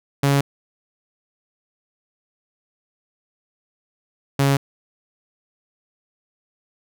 sawtooth tone pair in turn, 140 / 138.55 Hz, C#3 / C#3, +18 / -1 cents, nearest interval unison, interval 19 cents, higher first, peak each -11 dBFS, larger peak neither, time 0.23-0.41 / 4.39-4.57 s, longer neither, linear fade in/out 5 ms, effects none

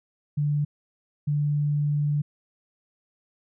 sine tone bursts at uneven times, 146.83 Hz, D3, in tune, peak -21 dBFS, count 2, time 0.37-0.65 / 1.27-2.22 s, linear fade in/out 10 ms, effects none

